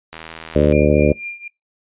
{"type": "click train", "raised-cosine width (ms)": 0.3, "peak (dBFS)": -16, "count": 49, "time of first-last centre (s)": [0.13, 0.723], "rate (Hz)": 81}
{"type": "harmonic tone", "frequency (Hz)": 74.1, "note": "D2", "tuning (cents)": 16, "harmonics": [1, 2, 3, 4, 5, 6, 7, 8], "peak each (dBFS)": [-19, -19, -19, -19, -19, -19, -19, -19], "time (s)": [0.55, 1.13], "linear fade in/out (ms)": 10}
{"type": "tone with tremolo", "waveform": "sine", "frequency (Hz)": 2395, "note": "D7", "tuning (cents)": 33, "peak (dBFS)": -24, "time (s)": [0.72, 1.48], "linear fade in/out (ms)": 5, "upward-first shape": "triangle", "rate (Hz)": 4.1, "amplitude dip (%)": 90}
{"effects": ["noise-tail reverb RT60 0.2 s tail -23 dB re dry", "resampled to 8000 Hz"]}